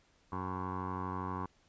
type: tone with low-pass filter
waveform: 15% pulse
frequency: 92.5 Hz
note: F#2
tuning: in tune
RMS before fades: -38 dBFS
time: 0.32-1.46 s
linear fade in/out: 5 ms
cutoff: 1100 Hz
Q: 8.3
effects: pink hiss -69 dBFS RMS until 1.68 s + resampled to 16000 Hz